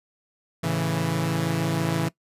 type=chord; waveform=sawtooth; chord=A major; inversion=none; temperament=equal; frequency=110 / 138.59 / 164.81 Hz; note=A2 / C#3 / E3; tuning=0 / 0 / 0 cents; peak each=-27 / -24 / -21 dBFS; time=0.63-2.09 s; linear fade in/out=10 ms; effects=noise-tail reverb RT60 0.1 s tail -20 dB re dry + resampled to 32000 Hz